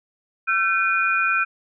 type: tone cluster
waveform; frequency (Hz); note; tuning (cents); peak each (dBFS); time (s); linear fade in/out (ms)
sine; 1354 / 1538 / 2450; E6 / G6 / D#7; +46 / -33 / -27; -22; 0.47-1.45; 20
effects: none